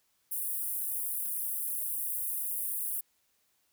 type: high-pass noise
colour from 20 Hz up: pink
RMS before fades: -34 dBFS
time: 0.31-3.01 s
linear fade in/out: 10 ms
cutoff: 9800 Hz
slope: 48 dB/octave
effects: white hiss -73 dBFS RMS until 3.72 s